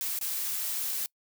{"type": "noise with dropouts", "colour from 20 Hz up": "blue", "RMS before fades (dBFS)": -32, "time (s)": [0.01, 1.06], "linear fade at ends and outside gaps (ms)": 0, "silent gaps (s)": [0.189, 0.212], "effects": ["noise-tail reverb RT60 0.1 s tail -25 dB re dry"]}